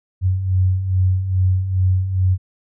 sine beating tone pair, 91.2 / 93.6 Hz, F#2 / F#2, -24 / +20 cents, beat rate 2.4 Hz, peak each -22 / -15 dBFS, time 0.21-2.38 s, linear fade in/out 50 ms, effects none

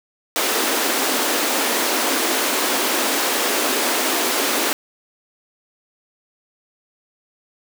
pink high-pass noise, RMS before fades -20 dBFS, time 0.36-4.73 s, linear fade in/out 0 ms, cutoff 250 Hz, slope 48 dB/octave, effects none

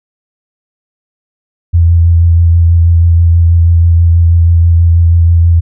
sine tone with vibrato, 84.4 Hz, E2, 41 cents sharp, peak -3 dBFS, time 1.73-5.61 s, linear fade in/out 20 ms, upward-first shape sine, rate 6.2 Hz, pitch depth 20 cents each way, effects none

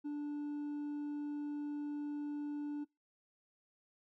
sine tone with hard clipping, 292.9 Hz, D4, 5 cents flat, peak -38 dBFS, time 0.04-2.85 s, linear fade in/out 20 ms, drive 2 dB, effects noise-tail reverb RT60 0.2 s tail -24 dB re dry

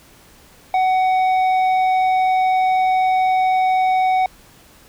sine tone with tanh clipping, 748 Hz, F#5, 19 cents sharp, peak -15 dBFS, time 0.74-4.26 s, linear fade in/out 2 ms, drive 8 dB, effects pink hiss -48 dBFS RMS until 4.88 s

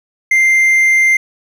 triangle tone, 2093 Hz, C7, in tune, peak -6 dBFS, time 0.31-1.17 s, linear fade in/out 5 ms, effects none

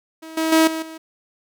sawtooth tone with level steps, 320.9 Hz, E4, 46 cents flat, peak -31 / -15 / -8 / -20 / -30 dBFS, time 0.22-0.98 s, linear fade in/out 10 ms, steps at 0.37 / 0.52 / 0.67 / 0.82 s, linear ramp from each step 5 ms, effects none

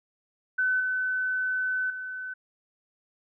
sine tone with level steps, 1512 Hz, F#6, 37 cents sharp, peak -22 / -25 / -33 dBFS, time 0.58-2.34 s, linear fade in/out 10 ms, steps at 0.8 / 1.9 s, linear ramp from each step 2 ms, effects none

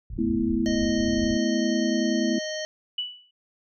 white low-pass noise, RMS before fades -35 dBFS, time 0.1-1.37 s, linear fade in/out 2 ms, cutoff 110 Hz, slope 24 dB/octave
sine chord, A suspended second, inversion none, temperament equal with one note detuned, 216.5 / 246.9 / 329.6 Hz, A3 / B3 / E4, -28 / 0 / 0 cents, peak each -26 dBFS, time 0.18-2.39 s, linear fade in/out 10 ms
harmonic tone, 620 Hz, D#5, 6 cents flat, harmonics 1 / 3 / 5 / 7 / 9 / 10, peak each -31 / -36 / -38 / -39 / -41 / -41 dBFS, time 0.66-2.65 s, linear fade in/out 0 ms
sine tone with exponential decay, 2960 Hz, F#7, in tune, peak -23 dBFS, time 2.98-3.31 s, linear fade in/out 5 ms, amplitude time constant 70 ms
effects none

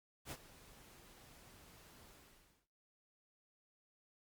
pink noise with ADSR envelope, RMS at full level -45 dBFS, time 0.25-2.67 s, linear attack 62 ms, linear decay 54 ms, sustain -16 dB, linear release 590 ms, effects noise-tail reverb RT60 0.7 s tail -23 dB re dry + Opus 48 kbps

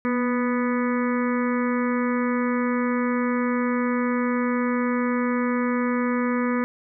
harmonic tone with a mistuned harmonic, 246.9 Hz, B3, in tune, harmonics 1 / 2 / 4 / 5 / 6 / 7 / 8 / 9, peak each -22 / -28 / -33 / -32 / -38 / -36 / -37 / -38 dBFS, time 0.05-6.64 s, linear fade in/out 0 ms, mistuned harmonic 1, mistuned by -30 cents, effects none

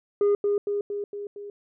sine tone with echo, 408 Hz, G#4, 31 cents flat, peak -15 dBFS, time 0.21-0.35 s, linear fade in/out 2 ms, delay 230 ms, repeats 5, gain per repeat -4 dB, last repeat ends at 1.5 s, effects tanh soft clip ceiling -17 dBFS

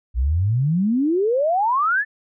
sine exponential sweep, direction up, 56.6 to 1800 Hz, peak -16 dBFS, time 0.14-2.05 s, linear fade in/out 50 ms, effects none

